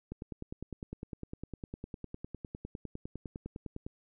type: click train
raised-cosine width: 3 ms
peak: -27 dBFS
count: 38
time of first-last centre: 0.12-3.865 s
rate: 9.88 Hz
effects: none